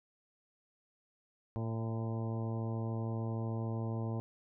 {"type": "harmonic tone with a mistuned harmonic", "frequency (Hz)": 113.2, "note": "A2", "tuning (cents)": 50, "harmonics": [1, 2, 3, 4, 5, 6, 7, 8, 9], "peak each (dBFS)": [-35, -41, -45, -47, -49, -51, -52, -53, -54], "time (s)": [1.56, 4.2], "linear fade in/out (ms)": 0, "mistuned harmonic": 6, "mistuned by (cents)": -24, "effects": []}